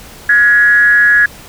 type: tone with frequency modulation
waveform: sine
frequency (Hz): 1675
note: G#6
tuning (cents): +14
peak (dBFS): -5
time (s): 0.29-1.26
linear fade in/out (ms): 5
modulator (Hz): 237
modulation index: 0.51
effects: pink hiss -35 dBFS RMS until 1.48 s